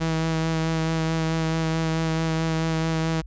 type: tone with vibrato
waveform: sawtooth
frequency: 161.5 Hz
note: E3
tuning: 35 cents flat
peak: -18 dBFS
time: 0-3.22 s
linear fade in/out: 20 ms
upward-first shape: sine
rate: 4.6 Hz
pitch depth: 15 cents each way
effects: added 50 Hz sine -37 dBFS peak until 3.26 s + resampled to 16000 Hz